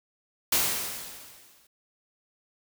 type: noise with exponential decay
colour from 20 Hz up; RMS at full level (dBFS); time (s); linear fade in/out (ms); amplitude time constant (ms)
white; -22; 0.52-1.67; 5; 250
effects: none